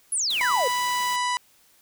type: exponential sweep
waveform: sine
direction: down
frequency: 11190 to 461.3 Hz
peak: -22 dBFS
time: 0.12-0.68 s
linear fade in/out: 5 ms
type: noise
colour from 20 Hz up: white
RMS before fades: -38 dBFS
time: 0.3-1.16 s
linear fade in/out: 2 ms
type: harmonic tone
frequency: 987.8 Hz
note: B5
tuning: in tune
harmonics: 1 / 2 / 3 / 4 / 5 / 6 / 7 / 8 / 9 / 10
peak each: -24 / -30 / -34 / -36 / -38 / -40 / -41 / -42 / -43 / -44 dBFS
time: 0.41-1.37 s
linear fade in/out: 0 ms
effects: white hiss -59 dBFS RMS until 1.81 s